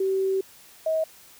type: tone pair in turn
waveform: sine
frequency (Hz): 383.9 / 636.9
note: G4 / D#5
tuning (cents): -36 / +40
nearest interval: major sixth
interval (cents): 876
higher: second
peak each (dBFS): -21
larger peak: neither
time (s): 0-0.41 / 0.86-1.04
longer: first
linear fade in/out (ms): 5
effects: white hiss -51 dBFS RMS until 1.39 s